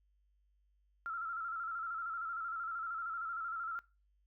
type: tone with vibrato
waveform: sine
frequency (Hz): 1347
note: E6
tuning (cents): +37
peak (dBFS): -37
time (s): 1.06-3.79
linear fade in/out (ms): 0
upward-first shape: square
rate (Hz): 13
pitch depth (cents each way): 51
effects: noise-tail reverb RT60 0.3 s tail -21 dB re dry + added 50 Hz sine -70 dBFS peak until 4.26 s